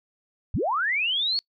sine linear sweep, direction up, 46.45 to 4462 Hz, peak -22 dBFS, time 0.54-1.39 s, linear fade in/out 0 ms, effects noise-tail reverb RT60 0.1 s tail -26 dB re dry

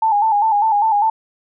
sine tone with vibrato, 853 Hz, G#5, 46 cents sharp, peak -12 dBFS, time 0.02-1.1 s, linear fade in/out 5 ms, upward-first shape square, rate 5 Hz, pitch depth 68 cents each way, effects none

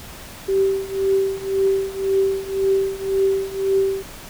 sine tone with tremolo, 388.1 Hz, G4, 17 cents flat, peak -13 dBFS, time 0.48-4.03 s, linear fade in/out 10 ms, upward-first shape triangle, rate 1.9 Hz, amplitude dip 90%, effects pink hiss -38 dBFS RMS until 4.29 s

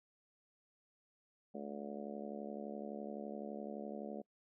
harmonic tone, 71.8 Hz, D2, 39 cents flat, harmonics 3 / 4 / 5 / 6 / 7 / 8 / 9 / 10, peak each -46 / -52 / -52 / -50 / -54 / -49 / -57 / -54 dBFS, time 1.54-4.22 s, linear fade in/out 10 ms, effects noise-tail reverb RT60 0.1 s tail -26 dB re dry

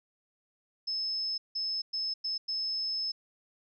sine tone bursts at uneven times, 5220 Hz, E8, 18 cents flat, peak -30 dBFS, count 5, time 0.87-1.38 / 1.55-1.82 / 1.93-2.14 / 2.24-2.38 / 2.48-3.12 s, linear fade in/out 10 ms, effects none

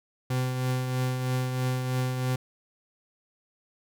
40% pulse tone with tremolo, 127.8 Hz, C3, 40 cents flat, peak -23 dBFS, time 0.3-2.36 s, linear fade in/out 5 ms, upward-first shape triangle, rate 3.1 Hz, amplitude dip 45%, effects none

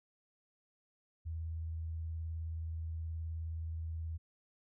sine tone with vibrato, 81.2 Hz, E2, 26 cents flat, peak -37 dBFS, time 1.25-4.18 s, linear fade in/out 20 ms, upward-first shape triangle, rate 19 Hz, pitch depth 33 cents each way, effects none

